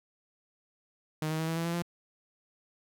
sawtooth tone with pitch steps, 155.3 / 158.01 / 160.78 / 163.59 / 166.45 / 169.36 / 172.32 Hz, D#3 / D#3 / E3 / E3 / E3 / E3 / F3, -3 / +27 / -43 / -13 / +17 / +47 / -23 cents, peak -26 dBFS, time 1.22-1.822 s, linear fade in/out 2 ms, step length 86 ms, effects none

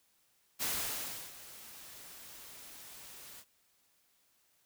white noise with ADSR envelope, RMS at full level -34 dBFS, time 0.59-3.45 s, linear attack 34 ms, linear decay 690 ms, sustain -17 dB, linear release 62 ms, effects white hiss -72 dBFS RMS until 4.65 s

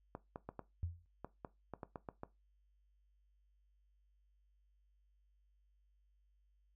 clicks, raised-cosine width 1 ms, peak -30 dBFS, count 11, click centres 0.151 / 0.359 / 0.49 / 0.593 / 1.246 / 1.448 / 1.737 / 1.832 / 1.958 / 2.088 / 2.234 s
sine tone with exponential decay, 85.4 Hz, F2, 38 cents flat, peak -34 dBFS, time 0.83-1.06 s, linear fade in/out 0 ms, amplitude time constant 50 ms
effects noise-tail reverb RT60 0.2 s tail -17 dB re dry + added 50 Hz sine -70 dBFS peak until 6.75 s

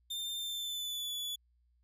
40% pulse tone with pitch glide, 3595 to 3435 Hz, A7 to A7, +36 to -42 cents, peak -35 dBFS, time 0.1-1.36 s, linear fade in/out 10 ms, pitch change -78 cents, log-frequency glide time 0.37-1.14 s, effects added 60 Hz sine -68 dBFS peak until 1.83 s

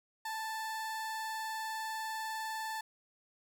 30% pulse tone with vibrato, 880 Hz, A5, in tune, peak -34 dBFS, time 0.25-2.81 s, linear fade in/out 5 ms, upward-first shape sine, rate 20 Hz, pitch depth 26 cents each way, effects none

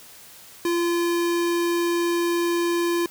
square tone, 343.4 Hz, F4, 29 cents flat, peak -21 dBFS, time 0.65-3.06 s, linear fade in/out 2 ms, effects white hiss -46 dBFS RMS until 3.1 s

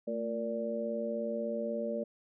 harmonic tone with a mistuned harmonic, 116.4 Hz, A#2, 2 cents flat, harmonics 2 / 3 / 4 / 5, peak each -37 / -45 / -38 / -35 dBFS, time 0.07-2.04 s, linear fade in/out 10 ms, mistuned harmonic 2, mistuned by -65 cents, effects none

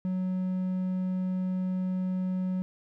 triangle tone, 185 Hz, F#3, in tune, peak -25 dBFS, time 0.05-2.62 s, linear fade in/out 0 ms, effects none

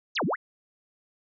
sine exponential two-way sweep, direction down then up, 6990 to 146.3 to 2175 Hz, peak -24 dBFS, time 0.15-0.36 s, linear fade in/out 20 ms, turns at 0.25 s, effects none

